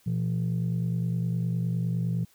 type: tone pair together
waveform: sine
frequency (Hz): 120.21 / 170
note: B2 / F3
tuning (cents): -46 / -46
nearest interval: tritone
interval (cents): 600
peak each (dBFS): -26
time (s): 0.06-2.25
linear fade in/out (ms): 10
effects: tanh soft clip ceiling -21 dBFS + white hiss -62 dBFS RMS until 2.34 s